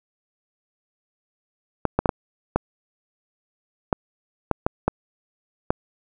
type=clicks; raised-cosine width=1 ms; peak=-4 dBFS; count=10; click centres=1.853 / 1.99 / 2.058 / 2.092 / 2.56 / 3.928 / 4.513 / 4.665 / 4.88 / 5.705 s; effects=none